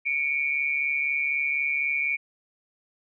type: tone pair together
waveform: sine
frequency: 2243 / 2387 Hz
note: C#7 / D7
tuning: +20 / +28 cents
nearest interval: minor second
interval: 108 cents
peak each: -26 dBFS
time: 0.05-2.17 s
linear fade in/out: 20 ms
effects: none